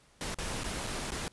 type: noise with dropouts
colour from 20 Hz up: pink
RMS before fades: -36 dBFS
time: 0.21-1.28 s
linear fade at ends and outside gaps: 0 ms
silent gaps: 0.344-0.386 / 0.635-0.642 / 0.867-0.871 / 1.105-1.119 s
effects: pink hiss -63 dBFS RMS until 1.32 s + resampled to 24000 Hz